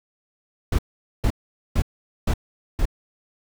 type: noise bursts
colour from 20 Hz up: brown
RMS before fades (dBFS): -19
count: 5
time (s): 0.72-2.855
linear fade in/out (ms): 5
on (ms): 67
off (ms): 450
effects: none